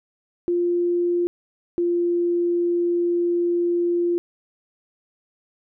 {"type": "tone pair in turn", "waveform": "sine", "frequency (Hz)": [349.2, 347], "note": ["F4", "F4"], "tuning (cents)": [0, -11], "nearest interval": "unison", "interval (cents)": 11, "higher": "first", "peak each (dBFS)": -18, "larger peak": "neither", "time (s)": [[0.48, 1.27], [1.78, 4.18]], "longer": "second", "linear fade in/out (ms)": 0, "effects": []}